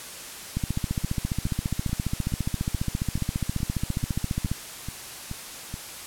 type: two click trains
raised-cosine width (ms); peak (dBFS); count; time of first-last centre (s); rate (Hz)
5; -13 / -20; 59 / 12; 0.57-4.516 / 1.04-5.741; 14.7 / 2.34
effects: white hiss -39 dBFS RMS until 6.06 s + low-pass 12000 Hz 12 dB/octave